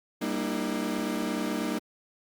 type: chord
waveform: 35% pulse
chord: E half-diminished seventh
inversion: first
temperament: equal with one note detuned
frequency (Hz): 196 / 233.1 / 300.5 / 329.6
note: G3 / Bb3 / D4 / E4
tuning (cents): 0 / 0 / +40 / 0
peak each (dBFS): -33 / -31 / -31 / -35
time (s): 0.21-1.79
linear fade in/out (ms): 10
effects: Opus 48 kbps